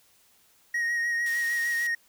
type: tone with vibrato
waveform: triangle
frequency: 1879 Hz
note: A#6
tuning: 13 cents sharp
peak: -23 dBFS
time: 0.74-1.95 s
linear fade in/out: 5 ms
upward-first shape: sine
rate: 6.6 Hz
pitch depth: 22 cents each way
type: band-pass noise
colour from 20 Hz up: white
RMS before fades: -42 dBFS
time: 1.26-1.87 s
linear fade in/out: 2 ms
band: 1400 to 16000 Hz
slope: 12 dB/octave
effects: white hiss -62 dBFS RMS until 2.08 s